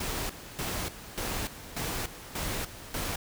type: noise with tremolo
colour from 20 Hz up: pink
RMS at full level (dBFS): -33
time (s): 0-3.16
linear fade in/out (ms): 5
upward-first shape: square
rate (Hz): 1.7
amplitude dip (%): 75
effects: none